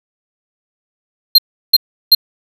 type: tone bursts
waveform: square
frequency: 4186 Hz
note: C8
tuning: in tune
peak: -3 dBFS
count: 3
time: 1.35-2.149 s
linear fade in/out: 5 ms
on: 33 ms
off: 350 ms
effects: none